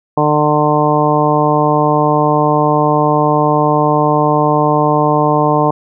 harmonic tone, 150 Hz, D3, 37 cents sharp, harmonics 1 / 2 / 3 / 4 / 5 / 6 / 7, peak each -17 / -17 / -17 / -17 / -17 / -17 / -17 dBFS, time 0.17-5.71 s, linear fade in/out 5 ms, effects none

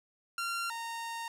sawtooth tone pair in turn, 1379 / 922.6 Hz, F6 / A#5, -22 / -18 cents, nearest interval perfect fifth, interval 696 cents, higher first, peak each -29 / -33 dBFS, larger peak first, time 0.38-0.7 / 0.7-1.28 s, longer second, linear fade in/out 2 ms, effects low-pass 12000 Hz 12 dB/octave

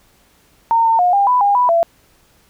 sine tone with pitch steps, 916 / 906 / 716 / 801 / 994 / 809 / 987 / 674 Hz, A#5 / A#5 / F5 / G5 / B5 / G#5 / B5 / E5, -31 / -50 / +43 / +37 / +11 / -46 / -1 / +38 cents, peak -10 dBFS, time 0.71-1.83 s, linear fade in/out 0 ms, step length 140 ms, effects pink hiss -54 dBFS RMS until 2.49 s

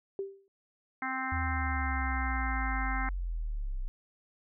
sine tone with exponential decay, 392 Hz, G4, in tune, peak -29 dBFS, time 0.19-0.48 s, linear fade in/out 1 ms, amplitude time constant 62 ms
harmonic tone, 261.6 Hz, C4, in tune, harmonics 1 / 3 / 4 / 5 / 6 / 7 / 8, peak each -40 / -38 / -40 / -39 / -39 / -41 / -39 dBFS, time 1.02-3.09 s, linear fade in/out 2 ms
sine linear sweep, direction down, 83.2 to 30.02 Hz, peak -31 dBFS, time 1.32-3.88 s, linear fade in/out 0 ms
effects none

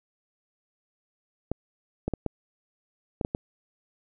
clicks, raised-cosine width 2 ms, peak -14 dBFS, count 7, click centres 1.516 / 2.08 / 2.137 / 2.263 / 3.212 / 3.249 / 3.349 s, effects none

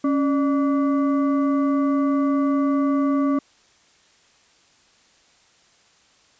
sine tone with frequency modulation, 277.2 Hz, C#4, in tune, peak -17 dBFS, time 0.04-3.39 s, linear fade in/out 5 ms, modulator 875 Hz, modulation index 0.55, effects white hiss -57 dBFS RMS until 6.39 s + resampled to 16000 Hz

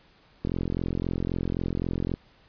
click train, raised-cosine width 3 ms, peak -15 dBFS, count 75, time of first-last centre 0.45-2.139 s, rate 43.8 Hz, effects pink hiss -59 dBFS RMS until 2.48 s + resampled to 11025 Hz

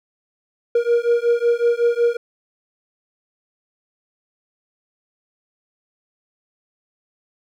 triangle beating tone pair, 470.5 / 475.9 Hz, A#4 / A#4, +16 / +36 cents, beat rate 5.4 Hz, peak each -16 dBFS, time 0.75-2.17 s, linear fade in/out 5 ms, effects none

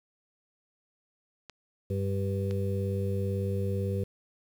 clicks, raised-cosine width 0.2 ms, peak -26 dBFS, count 2, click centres 1.497 / 2.51 s
harmonic tone, 98 Hz, G2, in tune, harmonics 1 / 2 / 4 / 5, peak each -29 / -35 / -36 / -36 dBFS, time 1.9-4.04 s, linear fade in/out 5 ms
effects 9-bit

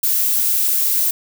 violet noise, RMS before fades -17 dBFS, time 0.03-1.11 s, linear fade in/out 5 ms, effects none

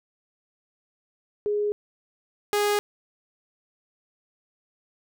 sine / sawtooth tone pair in turn, 415.3 / 413 Hz, G#4 / G#4, 0 / -10 cents, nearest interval unison, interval 10 cents, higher first, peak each -22 / -17 dBFS, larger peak second, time 1.46-1.72 / 2.53-2.79 s, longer neither, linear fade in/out 0 ms, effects none

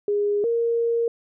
sine tone pair in turn, 410.9 / 465.6 Hz, G#4 / A#4, -18 / -2 cents, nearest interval major second, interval 216 cents, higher second, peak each -19 dBFS, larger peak neither, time 0.08-0.44 / 0.44-1.08 s, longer second, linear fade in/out 2 ms, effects none

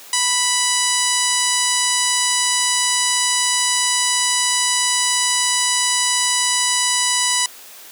harmonic tone, 987 Hz, B5, 1 cent flat, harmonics 1 / 2 / 3 / 4 / 5 / 6 / 7 / 8 / 9 / 10, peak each -25 / -25 / -25 / -25 / -25 / -25 / -25 / -25 / -25 / -25 dBFS, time 0.13-7.46 s, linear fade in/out 2 ms, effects white hiss -40 dBFS RMS until 7.91 s + high-pass 300 Hz 12 dB/octave

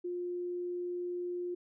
sine tone, 354.2 Hz, F4, 24 cents sharp, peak -34 dBFS, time 0.04-1.55 s, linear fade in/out 10 ms, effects none

